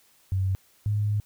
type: tone pair in turn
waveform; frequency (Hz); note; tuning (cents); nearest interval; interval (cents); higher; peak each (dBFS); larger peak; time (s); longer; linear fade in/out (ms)
sine; 95.2 / 104.39; F#2 / G#2; +50 / +9; major second; 159; second; -22; neither; 0.32-0.55 / 0.86-1.2; second; 0
effects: white hiss -61 dBFS RMS until 1.25 s